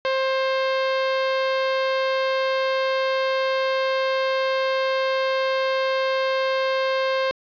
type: tone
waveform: sawtooth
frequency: 529 Hz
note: C5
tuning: 19 cents sharp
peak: -16 dBFS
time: 0.05-7.31 s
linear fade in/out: 0 ms
effects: resampled to 11025 Hz + 9-bit